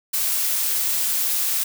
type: noise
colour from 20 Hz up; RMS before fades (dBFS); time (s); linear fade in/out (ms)
blue; -22; 0.13-1.64; 10
effects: none